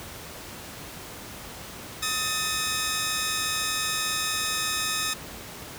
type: tone pair together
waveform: 10% pulse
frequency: 1263 / 1786.2 Hz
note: D#6 / A6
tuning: +26 / +26 cents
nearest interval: tritone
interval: 600 cents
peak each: -20 / -20 dBFS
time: 2.02-5.14 s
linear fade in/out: 10 ms
effects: pink hiss -40 dBFS RMS until 5.78 s + high-pass 60 Hz 12 dB/octave